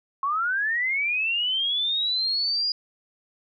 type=linear sweep; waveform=sine; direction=up; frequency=1071 to 4900 Hz; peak=-22 dBFS; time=0.23-2.72 s; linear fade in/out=2 ms; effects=none